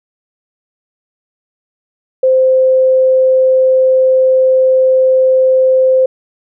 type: tone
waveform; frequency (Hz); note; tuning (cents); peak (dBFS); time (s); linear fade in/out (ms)
sine; 520; C5; -11; -6; 2.23-6.06; 5
effects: none